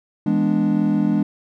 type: chord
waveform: triangle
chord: E dominant seventh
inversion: none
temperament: equal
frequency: 164.81 / 207.7 / 246.9 / 293.7 Hz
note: E3 / G#3 / B3 / D4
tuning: 0 / 0 / 0 / 0 cents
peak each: -22 / -17 / -22 / -19 dBFS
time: 0.26-1.23 s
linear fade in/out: 5 ms
effects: none